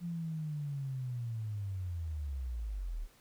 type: linear sweep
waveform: sine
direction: down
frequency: 174.61 to 34.65 Hz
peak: -35 dBFS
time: 0-3.08 s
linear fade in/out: 50 ms
effects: pink hiss -64 dBFS RMS until 3.2 s